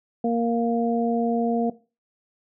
harmonic tone, 233.1 Hz, A#3, in tune, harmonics 1 / 2 / 3, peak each -22 / -25 / -27 dBFS, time 0.24-1.7 s, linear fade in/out 5 ms, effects noise-tail reverb RT60 0.3 s tail -17 dB re dry

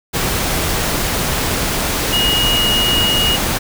sine tone in noise, 2877 Hz, F#7, 49 cents flat, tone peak -14 dBFS, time 2.12-3.37 s, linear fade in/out 20 ms, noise pink, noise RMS -18 dBFS, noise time 0.13-3.59 s, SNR +1 dB, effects none

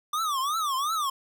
square tone with vibrato, 1174.7 Hz, D6, in tune, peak -26 dBFS, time 0.13-1.1 s, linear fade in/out 5 ms, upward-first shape triangle, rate 2.8 Hz, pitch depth 240 cents each way, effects none

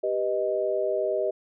sine chord, G augmented, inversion none, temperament equal, 392 / 493.9 / 622.3 Hz, G4 / B4 / D#5, 0 / 0 / 0 cents, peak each -28 / -30 / -26 dBFS, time 0.03-1.31 s, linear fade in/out 10 ms, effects none

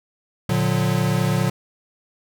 square chord, Bb augmented, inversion none, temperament equal with one note detuned, 116.54 / 146.83 / 181.4 Hz, Bb2 / D3 / F#3, 0 / 0 / -34 cents, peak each -23 dBFS, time 0.49-1.5 s, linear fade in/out 5 ms, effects none

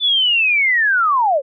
sine linear sweep, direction down, 3523 to 508 Hz, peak -12 dBFS, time 0-1.42 s, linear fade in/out 50 ms, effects none

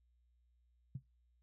sine tone with exponential decay, 133.2 Hz, C3, 31 cents sharp, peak -36 dBFS, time 0.95-1.03 s, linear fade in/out 5 ms, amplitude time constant 16 ms, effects noise-tail reverb RT60 0.2 s tail -19 dB re dry + added 60 Hz sine -70 dBFS peak until 1.42 s

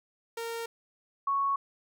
sawtooth / sine tone pair in turn, 461.3 / 1108.3 Hz, A#4 / C#6, -18 / -1 cents, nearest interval octave + minor third, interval 1517 cents, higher second, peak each -30 / -25 dBFS, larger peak second, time 0.37-0.66 / 1.27-1.56 s, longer neither, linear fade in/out 5 ms, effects none

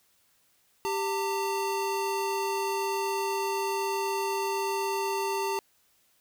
square tone pair together, 393.3 / 904 Hz, G4 / A5, +6 / +47 cents, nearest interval octave + major second, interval 1441 cents, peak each -31 / -31 dBFS, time 0.85-5.59 s, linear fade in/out 0 ms, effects white hiss -67 dBFS RMS until 6.2 s

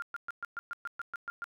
sine tone bursts, 1400 Hz, F6, 4 cents sharp, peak -34 dBFS, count 11, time 0-1.442 s, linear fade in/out 0 ms, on 22 ms, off 120 ms, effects none

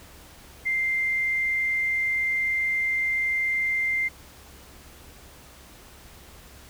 triangle tone with tanh clipping, 2093 Hz, C7, in tune, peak -22 dBFS, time 0.65-4.09 s, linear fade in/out 20 ms, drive 3 dB, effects added 67 Hz sine -53 dBFS peak until 6.69 s + pink hiss -49 dBFS RMS until 6.69 s

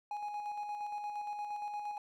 triangle tone with tremolo, 830.6 Hz, G#5, in tune, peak -34 dBFS, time 0.11-1.98 s, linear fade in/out 2 ms, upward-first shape square, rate 8.6 Hz, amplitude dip 35%, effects none

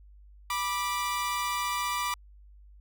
sawtooth tone pair together, 980 / 1179 Hz, B5 / D6, -14 / +6 cents, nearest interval minor third, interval 320 cents, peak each -28 / -27 dBFS, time 0.5-2.14 s, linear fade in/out 2 ms, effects added 50 Hz sine -50 dBFS peak until 2.8 s

